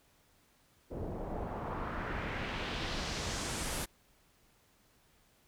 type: noise with low-pass filter sweep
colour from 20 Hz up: pink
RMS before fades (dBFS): -38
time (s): 0.9-3.86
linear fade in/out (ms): 20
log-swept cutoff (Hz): 450 to 12000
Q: 1.5
effects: pink hiss -68 dBFS RMS until 5.47 s